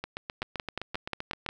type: two click trains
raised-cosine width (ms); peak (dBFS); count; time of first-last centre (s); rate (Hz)
0.3; -15 / -18; 7 / 12; 0.42-1.49 / 0.04-1.463; 5.61 / 7.73
effects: none